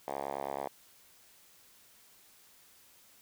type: tone with band-pass filter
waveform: 5% pulse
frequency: 69.3 Hz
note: C#2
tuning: in tune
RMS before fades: -38 dBFS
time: 0.08-0.68 s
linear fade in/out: 0 ms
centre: 770 Hz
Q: 1.8
effects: white hiss -61 dBFS RMS until 3.21 s